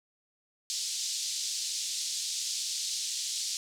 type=band-pass noise; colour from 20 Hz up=pink; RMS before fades=-34 dBFS; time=0.7-3.57 s; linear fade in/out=0 ms; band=4000 to 7900 Hz; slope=24 dB/octave; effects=none